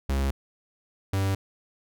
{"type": "tone pair in turn", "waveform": "45% pulse", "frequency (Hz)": [68.1, 97.17], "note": ["C#2", "G2"], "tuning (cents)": [-30, -15], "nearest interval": "tritone", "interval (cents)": 615, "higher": "second", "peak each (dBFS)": -23, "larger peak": "neither", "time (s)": [[0.09, 0.31], [1.13, 1.35]], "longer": "neither", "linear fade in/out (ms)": 5, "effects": []}